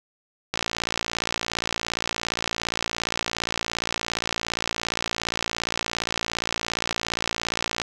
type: click train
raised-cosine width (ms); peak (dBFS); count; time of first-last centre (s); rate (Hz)
0.2; -7; 418; 0.54-7.817; 57.3
effects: none